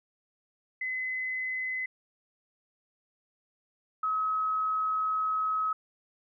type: tone pair in turn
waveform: sine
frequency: 2030 / 1278.8 Hz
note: B6 / D#6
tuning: +47 / +47 cents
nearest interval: minor sixth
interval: 800 cents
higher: first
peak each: -30 / -26 dBFS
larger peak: second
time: 0.81-1.86 / 4.03-5.73 s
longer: second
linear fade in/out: 5 ms
effects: none